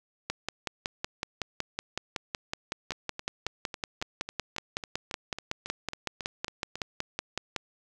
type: two click trains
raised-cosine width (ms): 0.2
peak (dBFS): -13 / -19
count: 40 / 15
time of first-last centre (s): 0.3-7.563 / 2.92-6.756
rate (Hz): 5.37 / 3.65
effects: none